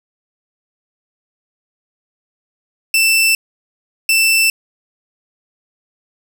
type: tone pair in turn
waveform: sawtooth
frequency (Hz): 2665 / 2665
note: E7 / E7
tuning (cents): +18 / +18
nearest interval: unison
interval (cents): 0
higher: neither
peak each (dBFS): -7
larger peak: neither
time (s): 2.94-3.35 / 4.09-4.5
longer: neither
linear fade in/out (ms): 2
effects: none